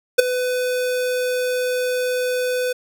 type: tone with ADSR envelope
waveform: square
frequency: 501 Hz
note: B4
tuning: 25 cents sharp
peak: -5 dBFS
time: 0.18-2.73 s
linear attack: 14 ms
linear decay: 10 ms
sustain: -15 dB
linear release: 10 ms
effects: none